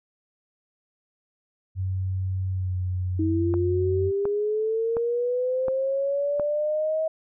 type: tone with pitch glide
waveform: sine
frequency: 94 to 91.48 Hz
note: F#2 to F#2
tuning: +28 to -19 cents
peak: -24 dBFS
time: 1.75-4.12 s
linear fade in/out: 50 ms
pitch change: -47 cents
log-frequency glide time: 2.51-2.75 s
type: linear sweep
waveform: sine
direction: up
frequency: 315.8 to 640 Hz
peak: -22 dBFS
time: 3.19-7.08 s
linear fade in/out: 5 ms
type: click train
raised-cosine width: 1 ms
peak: -18 dBFS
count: 5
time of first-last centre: 3.54-6.397 s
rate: 1.4 Hz
effects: none